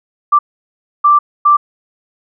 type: tone bursts at uneven times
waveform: sine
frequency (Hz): 1174.7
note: D6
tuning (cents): 0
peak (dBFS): -5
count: 3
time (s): 0.32-0.39 / 1.04-1.19 / 1.45-1.57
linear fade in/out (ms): 10
effects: none